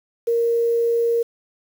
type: tone with quantisation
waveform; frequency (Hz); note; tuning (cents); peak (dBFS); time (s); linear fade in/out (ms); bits
sine; 466.2; A#4; 0; -16; 0.27-1.23; 10; 7
effects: none